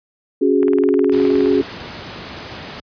sine chord, C# suspended fourth, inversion none, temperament just, 277.2 / 369.6 / 415.8 Hz, C#4 / F#4 / G#4, 0 / -2 / +2 cents, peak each -16 dBFS, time 0.41-1.62 s, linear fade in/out 10 ms
click train, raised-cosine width 0.5 ms, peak -15 dBFS, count 17, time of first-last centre 0.63-1.459 s, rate 19.3 Hz
pink noise, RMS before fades -31 dBFS, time 1.12-2.8 s, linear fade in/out 2 ms
effects high-pass 80 Hz 12 dB/octave + resampled to 11025 Hz

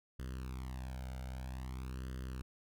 sawtooth tone with flanger, 64.2 Hz, C2, 32 cents flat, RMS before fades -43 dBFS, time 0.19-2.42 s, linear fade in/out 5 ms, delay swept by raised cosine 0.63 to 1.37 ms, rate 0.51 Hz, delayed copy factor +0.85, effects none

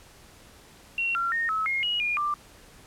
sine tone with pitch steps, 2736 / 1371 / 1844 / 1294 / 2143 / 2900 / 2425 / 1183 Hz, F7 / F6 / A#6 / E6 / C7 / F#7 / D#7 / D6, -36 / -32 / -19 / -32 / +41 / -35 / -45 / +12 cents, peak -24 dBFS, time 0.98-2.34 s, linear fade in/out 2 ms, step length 170 ms, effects pink hiss -52 dBFS RMS until 2.86 s + low-pass 12000 Hz 12 dB/octave

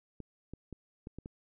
clicks, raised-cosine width 3 ms, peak -30 dBFS, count 6, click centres 0.203 / 0.536 / 0.727 / 1.071 / 1.186 / 1.259 s, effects none

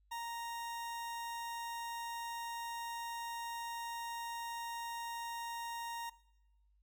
40% pulse tone, 932.3 Hz, A#5, in tune, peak -39 dBFS, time 0.11-6.1 s, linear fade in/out 10 ms, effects noise-tail reverb RT60 1.0 s tail -20 dB re dry + added 50 Hz sine -68 dBFS peak until 6.82 s

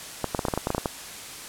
clicks, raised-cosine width 1 ms, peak -10 dBFS, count 12, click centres 0.243 / 0.348 / 0.392 / 0.452 / 0.484 / 0.538 / 0.576 / 0.671 / 0.704 / 0.748 / 0.781 / 0.858 s, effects white hiss -39 dBFS RMS until 1.48 s + low-pass 11000 Hz 12 dB/octave

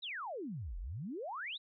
sine exponential two-way sweep, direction down then up, 4040 to 38.89 to 4040 Hz, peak -39 dBFS, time 0.02-1.58 s, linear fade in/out 20 ms, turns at 0.78 s, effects none

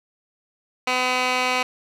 15% pulse tone with band-pass filter, 252.8 Hz, B3, 41 cents sharp, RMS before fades -22 dBFS, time 0.87-1.63 s, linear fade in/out 5 ms, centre 2300 Hz, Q 1, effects none

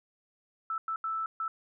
sine tone bursts at uneven times, 1318.5 Hz, E6, in tune, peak -30 dBFS, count 4, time 0.7-0.78 / 0.88-0.96 / 1.04-1.26 / 1.4-1.48 s, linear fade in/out 2 ms, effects none

